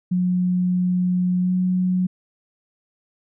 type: tone with pitch glide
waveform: sine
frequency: 180.7 to 183.01 Hz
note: F#3 to F#3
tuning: -41 to -19 cents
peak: -17 dBFS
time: 0.11-2.07 s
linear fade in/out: 10 ms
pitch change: +22 cents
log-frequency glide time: 1.4-1.53 s
effects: none